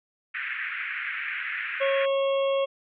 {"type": "band-pass noise", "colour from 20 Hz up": "pink", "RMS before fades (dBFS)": -32, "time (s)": [0.34, 2.06], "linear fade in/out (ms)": 10, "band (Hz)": [1500, 2500], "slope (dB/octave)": 48}
{"type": "harmonic tone", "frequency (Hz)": 547, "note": "C#5", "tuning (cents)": -23, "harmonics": [1, 2, 4, 5, 6], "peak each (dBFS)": [-22, -33, -42, -39, -38], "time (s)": [1.8, 2.66], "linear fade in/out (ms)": 20}
{"effects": []}